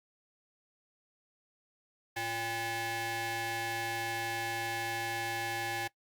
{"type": "ring-modulated tone", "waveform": "sawtooth", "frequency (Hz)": 456.4, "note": "A#4", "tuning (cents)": -37, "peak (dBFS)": -26, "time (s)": [2.16, 5.88], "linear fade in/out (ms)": 10, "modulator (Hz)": 1260, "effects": ["noise-tail reverb RT60 0.1 s tail -21 dB re dry", "Opus 48 kbps"]}